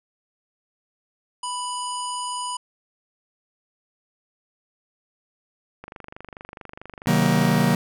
harmonic tone, 987.8 Hz, B5, in tune, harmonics 1 / 3 / 5 / 7 / 9 / 10, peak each -28 / -35 / -39 / -39 / -36 / -41 dBFS, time 1.43-2.57 s, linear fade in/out 5 ms
click train, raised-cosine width 0.5 ms, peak -23 dBFS, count 44, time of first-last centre 5.84-7.588 s, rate 24.6 Hz
45% pulse chord, C half-diminished seventh, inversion none, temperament just, 130.81 / 156.98 / 188.37 / 235.5 Hz, C3 / Eb3 / Gb3 / Bb3, 0 / +16 / +31 / +18 cents, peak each -25 / -22 / -22 / -22 dBFS, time 7.07-7.75 s, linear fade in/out 2 ms
effects none

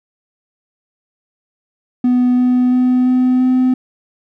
triangle tone with pitch steps, 248.3 / 250 / 251.8 / 253.5 / 255.3 Hz, B3 / B3 / B3 / B3 / C4, +9 / +21 / +34 / +45 / -42 cents, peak -7 dBFS, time 2.04-3.74 s, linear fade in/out 5 ms, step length 340 ms, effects tanh soft clip ceiling -4 dBFS

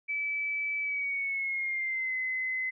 sine tone with pitch glide, 2304 to 2041 Hz, D7 to C7, -34 to -44 cents, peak -29 dBFS, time 0.08-2.71 s, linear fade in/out 20 ms, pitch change -210 cents, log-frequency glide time 0.81-2.15 s, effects none

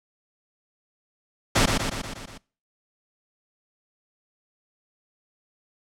pink noise with echo, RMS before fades -18 dBFS, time 1.55-1.66 s, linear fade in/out 10 ms, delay 120 ms, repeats 6, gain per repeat -4 dB, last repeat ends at 2.38 s, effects noise-tail reverb RT60 0.4 s tail -24 dB re dry + low-pass 8000 Hz 12 dB/octave

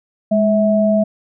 sine tone pair together, 208 / 650 Hz, G#3 / E5, +3 / -24 cents, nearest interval octave + minor sixth, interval 1973 cents, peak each -14 dBFS, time 0.31-1.04 s, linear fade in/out 10 ms, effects none

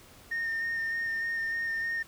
sine tone with vibrato, 1828 Hz, A#6, 34 cents flat, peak -27 dBFS, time 0.31-2.03 s, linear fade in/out 10 ms, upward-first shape square, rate 3.3 Hz, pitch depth 13 cents each way, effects tanh soft clip ceiling -27 dBFS + pink hiss -54 dBFS RMS until 2.07 s

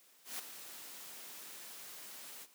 white noise with ADSR envelope, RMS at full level -40 dBFS, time 0.24-2.47 s, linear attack 150 ms, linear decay 10 ms, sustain -10 dB, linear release 40 ms, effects white hiss -65 dBFS RMS until 2.54 s + high-pass 200 Hz 12 dB/octave

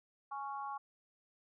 harmonic tone, 277.2 Hz, C#4, in tune, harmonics 3 / 4 / 5, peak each -42 / -42 / -52 dBFS, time 0.31-0.78 s, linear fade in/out 10 ms, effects none

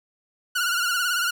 sawtooth tone with vibrato, 1430 Hz, F6, 41 cents sharp, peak -18 dBFS, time 0.55-1.31 s, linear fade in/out 10 ms, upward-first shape sine, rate 18 Hz, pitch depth 71 cents each way, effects none

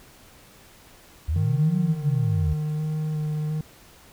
sine linear two-way sweep, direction up then down, 69.3 to 185 to 72.4 Hz, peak -21 dBFS, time 1.28-2.54 s, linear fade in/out 10 ms, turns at 1.77 s
triangle tone with vibrato, 153.6 Hz, D#3, 22 cents flat, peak -22 dBFS, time 1.36-3.61 s, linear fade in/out 2 ms, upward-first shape square, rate 1.4 Hz, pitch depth 13 cents each way
effects pink hiss -51 dBFS RMS until 4.12 s

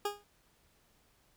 20% pulse tone with exponential decay, 410.1 Hz, G#4, 22 cents flat, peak -24 dBFS, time 0.05-0.24 s, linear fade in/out 5 ms, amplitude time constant 41 ms, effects pink hiss -69 dBFS RMS until 1.36 s

